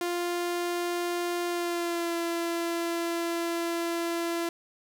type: tone with pitch glide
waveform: sawtooth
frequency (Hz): 349.2 to 338.5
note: F4 to E4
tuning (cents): 0 to +46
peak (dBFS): -24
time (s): 0.01-4.49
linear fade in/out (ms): 2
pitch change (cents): -54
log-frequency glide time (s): 1.47-2.16
effects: none